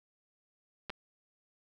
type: clicks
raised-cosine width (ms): 0.3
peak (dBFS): -23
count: 2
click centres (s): 0.897 / 0.902
effects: none